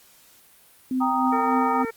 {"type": "tone with tremolo", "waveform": "sine", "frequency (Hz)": 257.6, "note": "C4", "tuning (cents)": -27, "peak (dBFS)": -20, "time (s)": [0.91, 1.85], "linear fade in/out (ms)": 2, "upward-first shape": "triangle", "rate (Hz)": 3.4, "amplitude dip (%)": 70}
{"type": "chord", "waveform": "sine", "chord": "Eb major", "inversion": "first", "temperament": "equal", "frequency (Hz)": [784, 932.3, 1244.5], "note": ["G5", "Bb5", "Eb6"], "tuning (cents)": [0, 0, 0], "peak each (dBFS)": -25, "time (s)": [1, 1.84], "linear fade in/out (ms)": 20}
{"type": "harmonic tone", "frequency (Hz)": 455.2, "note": "A#4", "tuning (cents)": -41, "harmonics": [1, 2, 3, 4, 5], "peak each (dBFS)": [-29, -37, -36, -38, -39], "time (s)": [1.32, 1.91], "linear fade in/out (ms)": 10}
{"effects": ["white hiss -54 dBFS RMS until 1.96 s", "Opus 48 kbps"]}